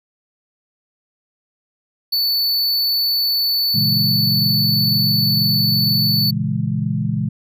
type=tone; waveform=square; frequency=4479 Hz; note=C#8; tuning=17 cents sharp; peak=-16 dBFS; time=2.12-6.31 s; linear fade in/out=10 ms
type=chord; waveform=sine; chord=A# half-diminished seventh; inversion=none; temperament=equal; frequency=116.54 / 138.59 / 164.81 / 207.7 Hz; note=A#2 / C#3 / E3 / G#3; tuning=0 / 0 / 0 / 0 cents; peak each=-23 dBFS; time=3.74-7.29 s; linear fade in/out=10 ms
effects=none